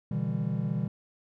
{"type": "chord", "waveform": "triangle", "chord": "E minor seventh", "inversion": "second", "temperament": "just", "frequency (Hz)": [123.61, 148.33, 164.81, 197.78], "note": ["B2", "D3", "E3", "G3"], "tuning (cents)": [2, 18, 0, 16], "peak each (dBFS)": -31, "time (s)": [0.11, 0.88], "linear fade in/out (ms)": 5, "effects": []}